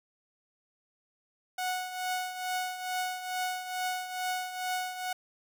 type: tone with tremolo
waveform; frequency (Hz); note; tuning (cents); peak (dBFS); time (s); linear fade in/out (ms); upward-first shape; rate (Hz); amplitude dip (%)
sawtooth; 736; F#5; -9; -25; 1.58-5.13; 5; triangle; 2.3; 70
effects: none